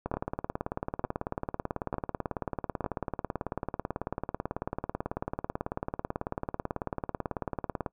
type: two click trains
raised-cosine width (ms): 1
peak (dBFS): -17 / -16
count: 143 / 4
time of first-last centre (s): 0.06-7.862 / 0.14-2.843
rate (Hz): 18.2 / 1.11
effects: noise-tail reverb RT60 0.1 s tail -23 dB re dry